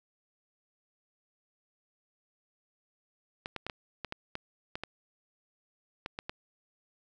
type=clicks; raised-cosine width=0.3 ms; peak=-20 dBFS; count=12; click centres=3.459 / 3.563 / 3.666 / 3.698 / 4.047 / 4.124 / 4.354 / 4.755 / 4.836 / 6.061 / 6.189 / 6.295 s; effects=none